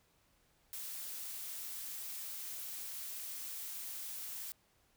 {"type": "noise", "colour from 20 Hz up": "blue", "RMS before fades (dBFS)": -44, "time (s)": [0.73, 4.52], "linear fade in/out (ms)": 0, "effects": ["pink hiss -72 dBFS RMS until 4.96 s"]}